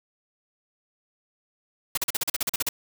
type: noise bursts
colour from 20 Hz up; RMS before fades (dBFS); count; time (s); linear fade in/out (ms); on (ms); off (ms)
white; -25; 12; 1.95-2.69; 5; 25; 40
effects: none